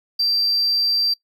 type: tone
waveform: triangle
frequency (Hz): 4699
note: D8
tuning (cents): 0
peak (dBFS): -14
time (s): 0.19-1.14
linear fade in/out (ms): 10
effects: noise-tail reverb RT60 0.1 s tail -22 dB re dry + tanh soft clip ceiling -12 dBFS